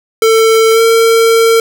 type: tone with pitch glide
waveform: square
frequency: 447 to 455.1 Hz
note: A4 to A#4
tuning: +27 to -42 cents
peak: -6 dBFS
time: 0.22-1.6 s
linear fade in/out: 2 ms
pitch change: +31 cents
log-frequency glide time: 0.73-0.8 s
effects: none